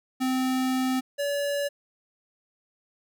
square tone pair in turn, 258.7 / 571.1 Hz, C4 / D5, -19 / -49 cents, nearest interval octave + major second, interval 1370 cents, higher second, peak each -24 / -26 dBFS, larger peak first, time 0.2-1.01 / 1.18-1.69 s, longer first, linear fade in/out 20 ms, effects none

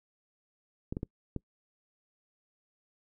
clicks, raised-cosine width 3 ms, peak -21 dBFS, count 4, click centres 0.925 / 0.969 / 1.031 / 1.363 s, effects noise-tail reverb RT60 0.1 s tail -25 dB re dry

